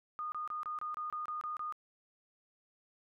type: tone bursts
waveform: sine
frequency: 1226 Hz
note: D#6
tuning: 26 cents flat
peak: -36 dBFS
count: 10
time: 0.19-1.724 s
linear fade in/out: 0 ms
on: 130 ms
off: 26 ms
effects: none